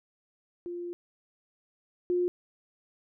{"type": "tone pair in turn", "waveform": "sine", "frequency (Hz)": [349.2, 355.9], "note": ["F4", "F4"], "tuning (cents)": [0, 33], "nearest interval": "unison", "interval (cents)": 33, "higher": "second", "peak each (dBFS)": [-34, -24], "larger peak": "second", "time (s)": [[0.66, 0.93], [2.1, 2.28]], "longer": "first", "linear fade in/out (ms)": 0, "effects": []}